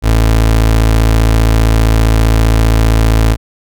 30% pulse tone, 55.2 Hz, A1, 6 cents sharp, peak -4 dBFS, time 0.02-3.37 s, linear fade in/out 50 ms, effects none

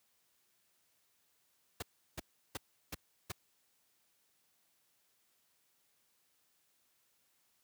pink noise bursts, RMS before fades -40 dBFS, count 5, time 1.8-3.32 s, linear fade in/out 5 ms, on 24 ms, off 350 ms, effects white hiss -75 dBFS RMS until 7.63 s + high-pass 60 Hz 12 dB/octave

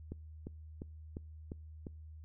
click train, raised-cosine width 3 ms, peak -29 dBFS, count 6, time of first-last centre 0.12-1.868 s, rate 2.86 Hz, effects noise-tail reverb RT60 0.4 s tail -26 dB re dry + added 78 Hz sine -48 dBFS peak until 2.24 s

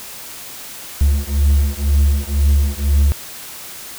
triangle beating tone pair, 70 / 72 Hz, C#2 / D2, +18 / -34 cents, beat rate 2 Hz, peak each -13 / -13 dBFS, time 1.01-3.12 s, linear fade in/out 0 ms, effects white hiss -33 dBFS RMS until 3.98 s

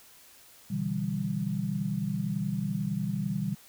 sine chord, E minor seventh, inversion second, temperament equal, 123.47 / 146.83 / 164.81 / 196 Hz, B2 / D3 / E3 / G3, 0 / 0 / 0 / 0 cents, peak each -36 / -35 / -34 / -31 dBFS, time 0.7-3.55 s, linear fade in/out 10 ms, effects white hiss -55 dBFS RMS until 3.68 s

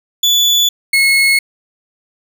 35% pulse tone pair in turn, 3457 / 2178 Hz, A7 / C#7, -31 / -31 cents, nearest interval minor sixth, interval 800 cents, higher first, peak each -7 dBFS, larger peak neither, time 0.23-0.69 / 0.93-1.39 s, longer neither, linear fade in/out 5 ms, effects none

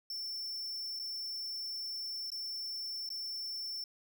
square tone with dropouts, 5390 Hz, E8, 38 cents sharp, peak -38 dBFS, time 0.1-3.84 s, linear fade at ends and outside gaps 2 ms, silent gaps 0.992-0.996 / 2.303-2.318 / 3.091-3.102 s, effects none

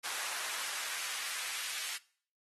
pink noise with high-pass filter sweep, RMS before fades -39 dBFS, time 0.03-1.98 s, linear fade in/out 20 ms, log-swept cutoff 1100 to 2100 Hz, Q 0.88, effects noise-tail reverb RT60 0.5 s tail -21 dB re dry + AAC 32 kbps

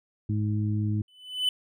harmonic tone, 105.6 Hz, G#2, 29 cents sharp, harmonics 1 / 2 / 3, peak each -25 / -31 / -35 dBFS, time 0.29-1.02 s, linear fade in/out 5 ms
triangle tone with exponential growth, 3006 Hz, F#7, 27 cents sharp, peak -18 dBFS, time 1.08-1.49 s, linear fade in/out 2 ms, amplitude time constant 87 ms
effects none

